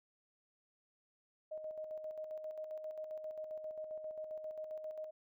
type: tone with tremolo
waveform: sine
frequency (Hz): 622.3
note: D#5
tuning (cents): 0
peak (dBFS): -40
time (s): 1.51-5.11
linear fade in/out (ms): 10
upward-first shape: square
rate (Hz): 7.5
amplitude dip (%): 45
effects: none